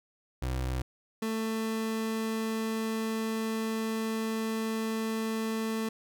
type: tone pair in turn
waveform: 30% pulse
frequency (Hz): 64 / 222.1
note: C2 / A3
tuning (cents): -38 / +16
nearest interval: octave + minor seventh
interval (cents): 2154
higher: second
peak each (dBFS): -27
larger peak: neither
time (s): 0.42-0.82 / 1.22-5.89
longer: second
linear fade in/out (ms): 5
effects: none